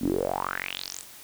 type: tone with band-pass filter sweep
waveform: sawtooth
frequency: 46.09 Hz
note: F#1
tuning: 6 cents flat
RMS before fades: -30 dBFS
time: 0-1.05 s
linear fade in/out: 50 ms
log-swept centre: 230 to 9300 Hz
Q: 6.8
effects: white hiss -47 dBFS RMS until 1.23 s

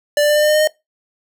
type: tone with pitch steps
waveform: square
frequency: 587.3 / 591.4 / 595.5 / 599.6 / 603.8 / 608 / 612.2 / 616.5 Hz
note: D5 / D5 / D5 / D5 / D5 / D#5 / D#5 / D#5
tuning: 0 / +12 / +24 / +36 / +48 / -40 / -28 / -16 cents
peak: -12 dBFS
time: 0.17-0.674 s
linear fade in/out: 2 ms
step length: 63 ms
effects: noise-tail reverb RT60 0.2 s tail -22 dB re dry

